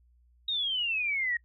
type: exponential sweep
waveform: sine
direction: down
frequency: 3783 to 1864.7 Hz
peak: -27 dBFS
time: 0.48-1.37 s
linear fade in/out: 5 ms
effects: noise-tail reverb RT60 0.1 s tail -22 dB re dry + added 60 Hz sine -60 dBFS peak until 1.44 s